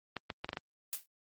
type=clicks; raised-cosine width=0.3 ms; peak=-20 dBFS; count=6; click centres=0.167 / 0.302 / 0.445 / 0.491 / 0.531 / 0.571 s
type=noise with exponential decay; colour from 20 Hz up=blue; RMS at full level=-33 dBFS; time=0.93-1.06 s; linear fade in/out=0 ms; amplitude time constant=27 ms
effects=high-pass 80 Hz 12 dB/octave + Opus 24 kbps